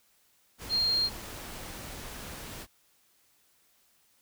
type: tone in noise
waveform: sine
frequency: 4213 Hz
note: C8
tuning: 11 cents sharp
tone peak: -24 dBFS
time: 0.69-1.1 s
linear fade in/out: 50 ms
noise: pink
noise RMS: -42 dBFS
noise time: 0.58-2.67 s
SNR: +15 dB
effects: white hiss -67 dBFS RMS until 4.21 s